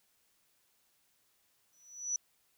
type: tone with exponential growth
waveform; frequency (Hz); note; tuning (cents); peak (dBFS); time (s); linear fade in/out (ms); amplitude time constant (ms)
sine; 5920; F#8; 0; -28; 1.73-2.16; 1; 93
effects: white hiss -73 dBFS RMS until 2.57 s